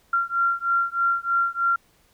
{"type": "beating tone pair", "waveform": "sine", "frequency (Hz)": [1376, 1379.2], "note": ["F6", "F6"], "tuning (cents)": [-26, -22], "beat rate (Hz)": 3.2, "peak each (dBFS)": -23, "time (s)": [0.13, 1.76], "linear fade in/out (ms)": 5, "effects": ["pink hiss -61 dBFS RMS until 2.13 s"]}